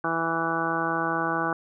harmonic tone, 164.81 Hz, E3, in tune, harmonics 1 / 2 / 3 / 4 / 5 / 6 / 7 / 8 / 9, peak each -36 / -31 / -35 / -34 / -31 / -36 / -30 / -36 / -30 dBFS, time 0.04-1.53 s, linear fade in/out 2 ms, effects none

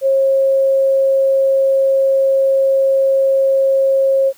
sine tone, 540 Hz, C#5, 45 cents flat, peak -10 dBFS, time 0.01-4.33 s, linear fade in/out 50 ms, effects white hiss -48 dBFS RMS until 4.37 s

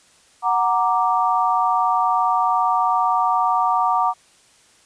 sine chord, Gb augmented, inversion none, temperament equal, 740 / 932.3 / 1174.7 Hz, Gb5 / Bb5 / D6, 0 / 0 / 0 cents, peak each -20 dBFS, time 0.42-4.14 s, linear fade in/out 50 ms, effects white hiss -54 dBFS RMS until 4.85 s + resampled to 22050 Hz

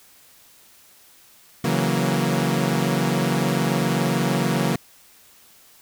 sawtooth chord, F# dominant seventh, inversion second, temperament equal with one note detuned, 137.87 / 164.81 / 185 / 233.1 Hz, C#3 / E3 / F#3 / A#3, -9 / 0 / 0 / 0 cents, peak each -21 dBFS, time 1.64-4.76 s, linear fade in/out 5 ms, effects white hiss -52 dBFS RMS until 5.81 s

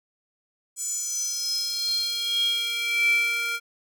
square tone with high-pass filter sweep, 466.5 Hz, A#4, 1 cent sharp, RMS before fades -26 dBFS, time 0.76-3.6 s, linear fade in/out 50 ms, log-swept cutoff 7600 to 1800 Hz, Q 9, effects none

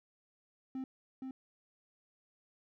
triangle tone with echo, 262.5 Hz, C4, 6 cents sharp, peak -35 dBFS, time 0.75-0.84 s, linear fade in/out 2 ms, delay 470 ms, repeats 1, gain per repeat -3 dB, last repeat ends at 1.31 s, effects none

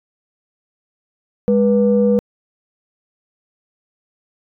sine tone pair together, 205.7 / 487 Hz, G#3 / B4, -16 / -24 cents, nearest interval octave + minor third, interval 1492 cents, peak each -13 dBFS, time 1.48-2.19 s, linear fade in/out 0 ms, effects tanh soft clip ceiling -4 dBFS

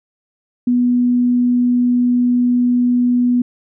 sine tone, 245.2 Hz, B3, 12 cents flat, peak -11 dBFS, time 0.67-3.42 s, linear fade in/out 5 ms, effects none

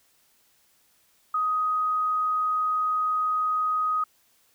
sine tone, 1253 Hz, D#6, 12 cents sharp, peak -22 dBFS, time 1.34-4.04 s, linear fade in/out 5 ms, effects white hiss -64 dBFS RMS until 4.54 s

